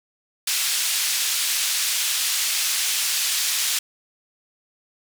pink band-pass noise, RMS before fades -23 dBFS, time 0.47-3.79 s, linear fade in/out 5 ms, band 3100 to 13000 Hz, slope 12 dB/octave, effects none

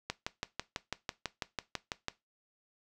click train, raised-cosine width 0.2 ms, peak -16 dBFS, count 13, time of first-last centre 0.1-2.083 s, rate 6.05 Hz, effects noise-tail reverb RT60 0.2 s tail -18 dB re dry

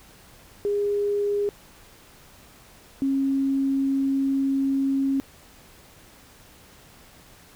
sine tone pair in turn, 408.4 / 271.9 Hz, G#4 / C#4, -29 / -33 cents, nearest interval perfect fifth, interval 704 cents, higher first, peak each -21 / -20 dBFS, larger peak second, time 0.65-1.49 / 3.02-5.2 s, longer second, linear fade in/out 0 ms, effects pink hiss -51 dBFS RMS until 7.55 s

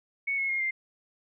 sine tone with pitch steps, 2217 / 2178 / 2139 / 2101 Hz, C#7 / C#7 / C7 / C7, 0 / -31 / +38 / +7 cents, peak -26 dBFS, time 0.27-0.71 s, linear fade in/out 10 ms, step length 110 ms, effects none

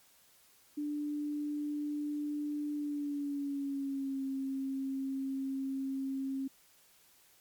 sine tone with pitch glide, 295 to 269 Hz, D4 to C4, +8 to +48 cents, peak -33 dBFS, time 0.77-6.48 s, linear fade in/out 10 ms, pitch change -160 cents, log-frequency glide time 2.74-4.23 s, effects white hiss -64 dBFS RMS until 7.4 s + MP3 96 kbps

